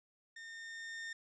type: tone with level ramp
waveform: 40% pulse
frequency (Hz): 1822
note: A#6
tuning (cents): -40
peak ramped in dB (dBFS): -47 to -40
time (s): 0.36-1.13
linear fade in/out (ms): 5
effects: resampled to 16000 Hz + 13-bit